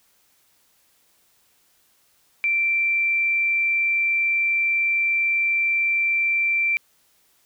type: tone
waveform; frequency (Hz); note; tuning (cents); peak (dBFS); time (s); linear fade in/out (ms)
sine; 2349; D7; 0; -18; 2.44-6.77; 0
effects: white hiss -62 dBFS RMS until 7.45 s